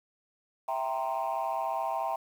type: chord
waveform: sine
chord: C dominant seventh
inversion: first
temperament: equal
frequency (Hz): 659.3 / 784 / 932.3 / 1046.5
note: E5 / G5 / Bb5 / C6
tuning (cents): 0 / 0 / 0 / 0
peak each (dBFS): -33 / -32 / -33 / -36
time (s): 0.68-2.16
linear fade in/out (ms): 5
effects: tanh soft clip ceiling -23 dBFS + 9-bit